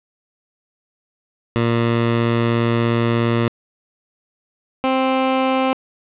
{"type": "tone pair in turn", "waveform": "15% pulse", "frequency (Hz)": [116.9, 262.4], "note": ["A#2", "C4"], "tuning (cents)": [5, 5], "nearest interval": "octave + major second", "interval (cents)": 1400, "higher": "second", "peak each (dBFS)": -9, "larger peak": "neither", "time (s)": [[1.56, 3.48], [4.84, 5.73]], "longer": "first", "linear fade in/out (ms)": 0, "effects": ["resampled to 8000 Hz", "7-bit"]}